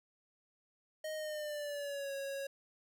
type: tone with pitch glide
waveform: square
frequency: 622.3 to 551.2 Hz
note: D#5 to C#5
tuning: 0 to -10 cents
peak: -39 dBFS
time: 1.04-2.47 s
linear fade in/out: 5 ms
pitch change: -210 cents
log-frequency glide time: 1.15-2.13 s
effects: none